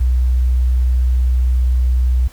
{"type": "tone", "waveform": "sine", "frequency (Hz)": 62.4, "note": "B1", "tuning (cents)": 19, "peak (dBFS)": -11, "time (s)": [0, 2.28], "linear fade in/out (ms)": 10, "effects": ["pink hiss -45 dBFS RMS until 2.32 s"]}